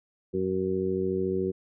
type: harmonic tone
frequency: 93.8 Hz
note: F#2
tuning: 24 cents sharp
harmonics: 1 / 2 / 3 / 4 / 5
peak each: -38 / -32 / -36 / -27 / -34 dBFS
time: 0.33-1.52 s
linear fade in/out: 20 ms
effects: none